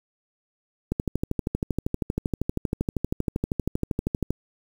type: click train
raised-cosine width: 3 ms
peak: -11 dBFS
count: 44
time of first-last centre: 0.92-4.306 s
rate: 12.7 Hz
effects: 7-bit